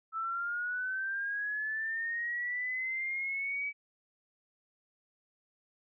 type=linear sweep; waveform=sine; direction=up; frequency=1309 to 2291 Hz; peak=-32 dBFS; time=0.12-3.73 s; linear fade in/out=50 ms; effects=none